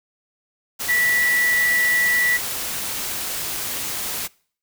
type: tone in noise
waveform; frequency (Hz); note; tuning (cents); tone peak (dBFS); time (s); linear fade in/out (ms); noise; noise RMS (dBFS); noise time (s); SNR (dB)
sine; 1950; B6; -23; -16; 0.88-2.38; 20; white; -27; 0.79-4.28; +8
effects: noise-tail reverb RT60 0.5 s tail -24 dB re dry